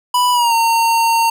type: tone with pitch glide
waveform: square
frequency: 987.8 to 916.3 Hz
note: B5 to A#5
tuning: 0 to -30 cents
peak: -12 dBFS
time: 0.14-1.3 s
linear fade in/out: 5 ms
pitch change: -130 cents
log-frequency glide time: 0.32-0.54 s
effects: none